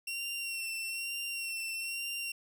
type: tone with vibrato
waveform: sawtooth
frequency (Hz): 2732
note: F7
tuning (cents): -39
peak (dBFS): -32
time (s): 0.07-2.32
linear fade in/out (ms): 5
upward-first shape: sine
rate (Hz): 1.1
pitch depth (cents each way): 29
effects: none